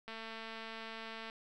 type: click train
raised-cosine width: 0.3 ms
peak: -30 dBFS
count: 274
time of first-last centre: 0.08-1.299 s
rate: 224 Hz
effects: none